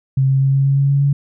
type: tone with pitch steps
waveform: sine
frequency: 133.8 / 134.81 / 135.82 / 136.85 / 137.88 / 138.92 / 139.97 / 141.02 Hz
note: C3 / C#3 / C#3 / C#3 / C#3 / C#3 / C#3 / C#3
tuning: +39 / -48 / -35 / -22 / -9 / +4 / +17 / +30 cents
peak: -11 dBFS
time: 0.17-1.13 s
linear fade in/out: 5 ms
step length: 120 ms
effects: none